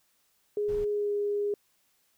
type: tone with pitch glide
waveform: sine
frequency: 415.3 to 410.1 Hz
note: G#4 to G#4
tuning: 0 to -22 cents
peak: -26 dBFS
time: 0.57-1.54 s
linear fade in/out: 2 ms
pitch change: -22 cents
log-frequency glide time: 0.9-1.12 s
type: noise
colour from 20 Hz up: brown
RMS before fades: -41 dBFS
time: 0.68-0.85 s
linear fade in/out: 10 ms
effects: white hiss -70 dBFS RMS until 2.17 s